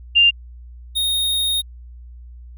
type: tone pair in turn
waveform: sine / square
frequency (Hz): 2794 / 3714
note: F7 / A#7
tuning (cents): 0 / -7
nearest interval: perfect fourth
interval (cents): 493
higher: second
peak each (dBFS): -9 / -18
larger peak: first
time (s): 0.15-0.31 / 0.95-1.62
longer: second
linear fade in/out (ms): 20
effects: added 60 Hz sine -36 dBFS peak until 2.57 s